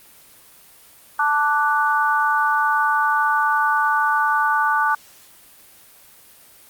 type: chord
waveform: sine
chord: D major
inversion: second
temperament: equal with one note detuned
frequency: 880 / 1169.9 / 1480 Hz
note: A5 / D6 / F#6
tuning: 0 / -7 / 0 cents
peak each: -20 dBFS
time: 1.19-4.95 s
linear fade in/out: 5 ms
effects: white hiss -48 dBFS RMS until 6.69 s + Opus 32 kbps